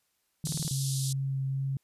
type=tone bursts; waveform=sine; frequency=153.7 Hz; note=D#3; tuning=21 cents flat; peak=-29 dBFS; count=5; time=0.44-0.679 s; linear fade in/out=0 ms; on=31 ms; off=21 ms
type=band-pass noise; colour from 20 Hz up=white; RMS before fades=-37 dBFS; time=0.45-1.13 s; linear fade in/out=5 ms; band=3500 to 11000 Hz; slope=48 dB/octave
type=tone with vibrato; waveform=sine; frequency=135.2 Hz; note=C#3; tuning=43 cents flat; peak=-28 dBFS; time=0.71-1.77 s; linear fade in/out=2 ms; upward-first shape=sine; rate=2.4 Hz; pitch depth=10 cents each way
effects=white hiss -75 dBFS RMS until 1.83 s + resampled to 32000 Hz